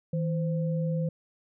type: tone pair together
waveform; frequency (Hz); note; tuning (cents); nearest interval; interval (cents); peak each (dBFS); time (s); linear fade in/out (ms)
sine; 160.96 / 518; E3 / C5; -41 / -17; octave + minor sixth; 2024; -26 / -34; 0.13-1.09; 5
effects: none